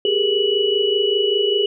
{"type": "tone cluster", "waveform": "sine", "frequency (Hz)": [391.3, 416.4, 470, 2942], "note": ["G4", "G#4", "A#4", "F#7"], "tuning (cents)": [-3, 5, 14, -11], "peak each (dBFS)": [-21, -19, -27, -20], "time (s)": [0.05, 1.66], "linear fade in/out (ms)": 2, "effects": []}